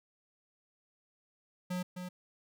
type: tone with echo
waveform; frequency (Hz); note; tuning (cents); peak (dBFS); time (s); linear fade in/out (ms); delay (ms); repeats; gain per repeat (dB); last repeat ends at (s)
square; 180.8; F#3; -40; -34; 1.7-1.83; 10; 260; 1; -6; 2.09
effects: none